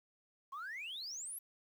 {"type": "exponential sweep", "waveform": "sine", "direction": "up", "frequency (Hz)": [1046.5, 11840], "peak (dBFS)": -40, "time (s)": [0.52, 1.39], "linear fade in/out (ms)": 10, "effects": ["tanh soft clip ceiling -40 dBFS", "11-bit"]}